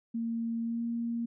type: tone with pitch glide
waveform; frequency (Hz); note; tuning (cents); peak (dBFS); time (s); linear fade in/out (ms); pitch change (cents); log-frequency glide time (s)
sine; 230 to 233.5; A#3 to A#3; -23 to +3; -30; 0.14-1.26; 10; +26; 0.62-0.83
effects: none